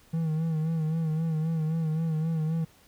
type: tone with vibrato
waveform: triangle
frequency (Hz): 159.9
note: D#3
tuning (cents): +48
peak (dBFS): -23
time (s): 0.13-2.65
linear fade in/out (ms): 10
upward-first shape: sine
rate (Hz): 3.8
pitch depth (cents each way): 54
effects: pink hiss -59 dBFS RMS until 2.87 s